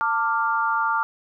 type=chord; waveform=sine; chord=D minor; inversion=second; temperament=equal with one note detuned; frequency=896.4 / 1174.7 / 1396.9 Hz; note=A5 / D6 / F6; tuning=+32 / 0 / 0 cents; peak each=-24 dBFS; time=0.01-1.03 s; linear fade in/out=0 ms; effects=none